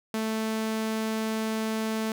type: tone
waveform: sawtooth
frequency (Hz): 220.2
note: A3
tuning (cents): +2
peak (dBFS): -23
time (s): 0.14-2.12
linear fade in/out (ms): 2
effects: none